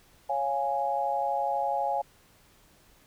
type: chord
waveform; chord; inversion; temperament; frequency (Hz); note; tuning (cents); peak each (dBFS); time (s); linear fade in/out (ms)
sine; Db major; none; equal; 554.4 / 698.5 / 830.6; Db5 / F5 / Ab5; 0 / 0 / 0; -32 / -31 / -28; 0.29-2.02; 10
effects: pink hiss -60 dBFS RMS until 3.06 s